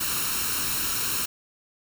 white noise with comb filter, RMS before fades -27 dBFS, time 0-1.26 s, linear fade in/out 10 ms, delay 0.73 ms, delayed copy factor +0.6, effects none

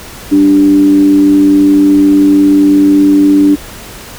sine tone with frequency modulation, 293.7 Hz, D4, in tune, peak -3 dBFS, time 0.31-3.56 s, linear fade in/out 20 ms, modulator 96.4 Hz, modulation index 0.34, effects pink hiss -29 dBFS RMS until 4.18 s

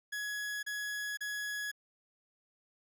40% pulse tone bursts, 1679 Hz, G#6, 18 cents sharp, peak -35 dBFS, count 3, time 0.12-1.716 s, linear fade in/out 10 ms, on 510 ms, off 33 ms, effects none

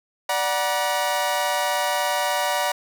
sawtooth chord, D augmented, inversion none, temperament equal with one note detuned, 587.3 / 740 / 956.3 Hz, D5 / F#5 / A#5, 0 / 0 / +44 cents, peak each -22 / -22 / -21 dBFS, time 0.29-2.72 s, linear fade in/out 5 ms, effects none

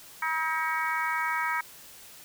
harmonic tone with a mistuned harmonic, 319.6 Hz, D#4, 47 cents sharp, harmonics 3 / 4 / 5 / 6 / 7, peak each -31 / -32 / -33 / -34 / -34 dBFS, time 0.22-1.61 s, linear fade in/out 5 ms, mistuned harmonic 6, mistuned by -16 cents, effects white hiss -49 dBFS RMS until 2.24 s

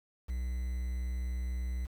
triangle tone with quantisation, 61.9 Hz, B1, 5 cents sharp, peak -30 dBFS, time 0.28-1.87 s, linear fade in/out 20 ms, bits 9, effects none

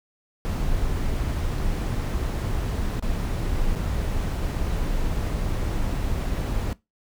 brown noise with dropouts, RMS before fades -25 dBFS, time 0.45-6.73 s, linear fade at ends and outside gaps 0 ms, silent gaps 2.996-3.025 / 3.752-3.758 s, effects noise-tail reverb RT60 0.2 s tail -20 dB re dry

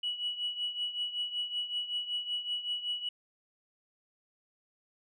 sine tone with tremolo, 2935 Hz, F#7, 15 cents flat, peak -28 dBFS, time 0.03-3.09 s, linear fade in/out 5 ms, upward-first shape triangle, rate 5.3 Hz, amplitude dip 80%, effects tanh soft clip ceiling -25 dBFS

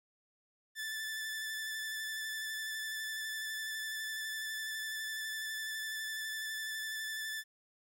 sawtooth tone with vibrato, 1754 Hz, A6, 6 cents flat, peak -34 dBFS, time 0.75-7.44 s, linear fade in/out 50 ms, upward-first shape square, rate 12 Hz, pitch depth 15 cents each way, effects 12-bit

